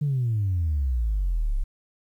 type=exponential sweep; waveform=sine; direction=down; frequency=151.6 to 31.47 Hz; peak=-20 dBFS; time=0.01-1.64 s; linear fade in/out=10 ms; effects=tanh soft clip ceiling -18 dBFS + 10-bit